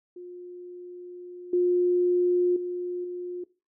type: tone with level steps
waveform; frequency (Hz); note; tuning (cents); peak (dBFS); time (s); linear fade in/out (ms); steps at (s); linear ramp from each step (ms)
sine; 356.3; F4; +35; -38 / -19 / -28 / -31; 0.16-3.44; 5; 1.53 / 2.56 / 3.04; 5
effects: noise-tail reverb RT60 0.3 s tail -19 dB re dry